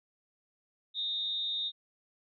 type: tone with amplitude modulation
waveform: sine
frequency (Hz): 3699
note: A#7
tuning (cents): -14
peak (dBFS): -28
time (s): 0.94-1.72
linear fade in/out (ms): 50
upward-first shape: sine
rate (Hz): 240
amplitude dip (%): 65
effects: none